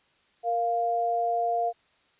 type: tone pair together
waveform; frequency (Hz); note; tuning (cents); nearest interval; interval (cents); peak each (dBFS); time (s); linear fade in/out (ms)
sine; 466.6 / 698.5; A#4 / F5; +2 / 0; perfect fifth; 698; -31 / -24; 0.43-1.73; 50
effects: white hiss -65 dBFS RMS until 2.19 s + resampled to 8000 Hz